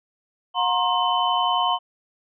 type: tone cluster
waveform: sine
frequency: 722 / 935 / 1066 / 3038 Hz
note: F#5 / A#5 / C6 / F#7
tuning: -43 / +5 / +32 / +45 cents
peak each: -24 / -24 / -23 / -26 dBFS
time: 0.54-1.79 s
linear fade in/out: 50 ms
effects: none